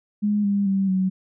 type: tone with pitch steps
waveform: sine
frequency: 207.7 / 200.9 / 194.24 / 187.84 Hz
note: G#3 / G3 / G3 / F#3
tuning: 0 / +43 / -16 / +26 cents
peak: -18 dBFS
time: 0.22-1.1 s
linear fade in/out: 20 ms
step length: 220 ms
effects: none